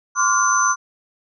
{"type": "tone cluster", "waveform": "sine", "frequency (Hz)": [1037, 1145, 1415, 6100], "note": ["C6", "D6", "F6", "G8"], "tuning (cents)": [-16, -44, 22, -48], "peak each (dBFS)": -20, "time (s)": [0.15, 0.76], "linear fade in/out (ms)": 50, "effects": []}